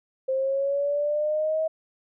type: linear sweep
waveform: sine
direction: up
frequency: 523.3 to 640 Hz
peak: -22 dBFS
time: 0.28-1.68 s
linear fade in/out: 10 ms
effects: none